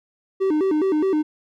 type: tone with vibrato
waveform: triangle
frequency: 342.6 Hz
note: F4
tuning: 33 cents flat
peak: -15 dBFS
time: 0.4-1.23 s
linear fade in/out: 20 ms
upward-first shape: square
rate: 4.8 Hz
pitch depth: 200 cents each way
effects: none